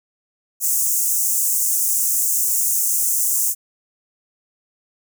pink high-pass noise, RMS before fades -19 dBFS, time 0.6-3.55 s, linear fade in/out 50 ms, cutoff 6500 Hz, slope 48 dB/octave, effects none

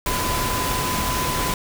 sine tone in noise, 1006 Hz, B5, 32 cents sharp, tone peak -26 dBFS, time 0.06-1.54 s, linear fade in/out 2 ms, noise pink, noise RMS -24 dBFS, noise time 0.06-1.54 s, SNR -5 dB, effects none

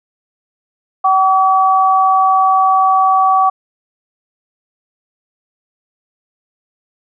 sine tone pair together, 762 / 1141.7 Hz, G5 / D6, -49 / -49 cents, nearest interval perfect fifth, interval 700 cents, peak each -11 dBFS, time 1.04-3.5 s, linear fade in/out 10 ms, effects none

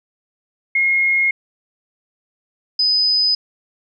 sine tone pair in turn, 2151 / 5008 Hz, C7 / D#8, +47 / +10 cents, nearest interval octave + minor third, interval 1463 cents, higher second, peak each -13 dBFS, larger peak neither, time 0.75-1.31 / 2.79-3.35 s, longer neither, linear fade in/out 5 ms, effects none

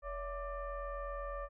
sine tone with frequency modulation, 567 Hz, C#5, 39 cents sharp, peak -38 dBFS, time 0.02-1.49 s, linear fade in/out 50 ms, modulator 611 Hz, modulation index 1.3, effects none

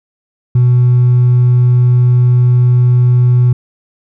triangle tone with hard clipping, 123.47 Hz, B2, in tune, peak -5 dBFS, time 0.55-3.53 s, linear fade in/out 5 ms, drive 2 dB, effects none

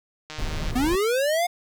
click train, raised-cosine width 0.2 ms, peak -19 dBFS, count 64, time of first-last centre 0.3-0.709 s, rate 154 Hz
brown noise, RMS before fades -28 dBFS, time 0.38-0.96 s, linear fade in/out 10 ms
square linear sweep, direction up, 235.3 to 721 Hz, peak -21 dBFS, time 0.75-1.47 s, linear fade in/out 10 ms
effects none

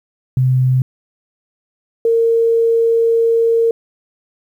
sine tone pair in turn, 128.8 / 459 Hz, C3 / A#4, -27 / -27 cents, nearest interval octave + minor seventh, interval 2200 cents, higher second, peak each -10 dBFS, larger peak neither, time 0.37-0.82 / 2.05-3.71 s, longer second, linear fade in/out 2 ms, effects 8-bit

